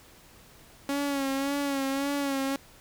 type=tone with vibrato; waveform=sawtooth; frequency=277.2 Hz; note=C#4; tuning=in tune; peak=-23 dBFS; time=0.89-2.56 s; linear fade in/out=2 ms; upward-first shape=sine; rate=1.8 Hz; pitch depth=47 cents each way; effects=pink hiss -54 dBFS RMS until 2.8 s